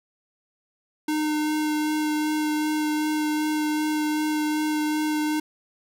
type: tone with vibrato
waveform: square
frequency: 305 Hz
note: D#4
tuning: 34 cents flat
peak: -23 dBFS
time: 1.08-5.4 s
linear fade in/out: 5 ms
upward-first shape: sine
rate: 2.6 Hz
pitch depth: 10 cents each way
effects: none